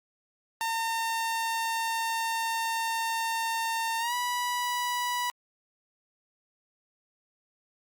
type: tone with pitch glide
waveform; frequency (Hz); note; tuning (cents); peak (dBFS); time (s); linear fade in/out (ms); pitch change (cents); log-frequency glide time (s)
sawtooth; 909 to 979.9; A#5 to B5; -44 to -14; -24; 0.61-5.3; 0; +130; 3.99-4.14
effects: Opus 48 kbps